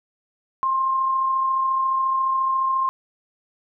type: tone with amplitude modulation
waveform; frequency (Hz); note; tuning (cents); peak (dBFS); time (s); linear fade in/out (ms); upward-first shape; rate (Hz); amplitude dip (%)
sine; 1059; C6; +21; -17; 0.63-2.89; 0; sine; 34.3; 30
effects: none